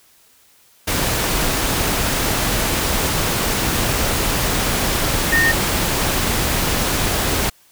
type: tone in noise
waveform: sine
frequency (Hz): 1834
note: A#6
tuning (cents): -29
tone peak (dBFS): -13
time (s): 5.32-5.52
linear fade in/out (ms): 10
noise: pink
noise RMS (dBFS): -19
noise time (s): 0.87-7.5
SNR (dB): +3
effects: white hiss -53 dBFS RMS until 7.71 s